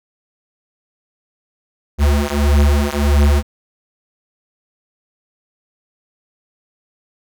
square beating tone pair, 71.3 / 72.9 Hz, C#2 / D2, +49 / -12 cents, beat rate 1.6 Hz, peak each -15 / -15 dBFS, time 1.98-3.43 s, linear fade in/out 50 ms, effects none

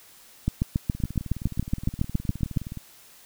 two click trains, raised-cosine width 5 ms, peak -22 / -10 dBFS, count 36 / 16, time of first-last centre 0.95-2.773 / 0.48-2.572 s, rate 19.2 / 7.17 Hz, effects white hiss -52 dBFS RMS until 3.25 s

